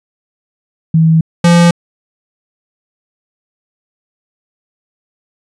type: tone pair in turn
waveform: sine / square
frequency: 161.5 / 171.91 Hz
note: E3 / F3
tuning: -35 / -27 cents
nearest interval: minor second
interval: 108 cents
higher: second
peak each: -5 dBFS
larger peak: neither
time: 0.94-1.21 / 1.44-1.71 s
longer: neither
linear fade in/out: 5 ms
effects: resampled to 22050 Hz